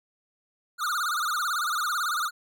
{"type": "tone with vibrato", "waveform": "square", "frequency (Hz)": 1318.5, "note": "E6", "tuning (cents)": 0, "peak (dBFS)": -26, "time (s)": [0.78, 2.31], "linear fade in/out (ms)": 50, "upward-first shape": "sine", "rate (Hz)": 18, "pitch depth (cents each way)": 190, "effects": []}